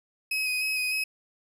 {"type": "tone with vibrato", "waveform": "35% pulse", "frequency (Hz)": 2529, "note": "D#7", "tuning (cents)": 28, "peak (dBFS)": -24, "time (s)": [0.31, 1.04], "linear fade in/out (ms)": 5, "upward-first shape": "square", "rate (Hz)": 3.3, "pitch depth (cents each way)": 17, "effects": []}